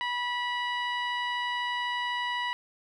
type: tone with low-pass filter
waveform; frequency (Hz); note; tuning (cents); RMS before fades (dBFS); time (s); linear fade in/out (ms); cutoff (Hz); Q
15% pulse; 976; B5; -21; -31; 0.01-2.53; 0; 2900; 0.79
effects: none